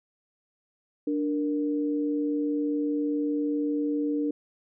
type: tone pair together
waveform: sine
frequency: 293.7 / 466.2 Hz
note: D4 / A#4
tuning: 0 / 0 cents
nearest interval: minor sixth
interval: 800 cents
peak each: -25 / -32 dBFS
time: 1.07-4.31 s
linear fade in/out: 5 ms
effects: none